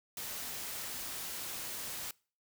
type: noise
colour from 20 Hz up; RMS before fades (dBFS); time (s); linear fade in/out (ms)
white; -41; 0.17-2.11; 2
effects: noise-tail reverb RT60 0.4 s tail -24 dB re dry